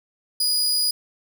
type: tone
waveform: sawtooth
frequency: 4916 Hz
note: D#8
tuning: 22 cents flat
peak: -16 dBFS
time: 0.4-0.91 s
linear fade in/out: 5 ms
effects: none